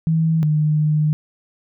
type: tone pair in turn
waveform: sine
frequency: 161.4 / 152.34 Hz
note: E3 / D#3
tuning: -36 / -36 cents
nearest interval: minor second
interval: 100 cents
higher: first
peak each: -14 dBFS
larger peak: neither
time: 0.07-0.43 / 0.43-1.13 s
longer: second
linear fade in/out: 0 ms
effects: none